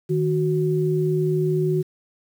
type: tone pair together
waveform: sine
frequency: 155.4 / 369.6 Hz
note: D#3 / F#4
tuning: -2 / -2 cents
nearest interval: octave + minor third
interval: 1500 cents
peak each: -21 dBFS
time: 0.09-1.83 s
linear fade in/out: 20 ms
effects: 8-bit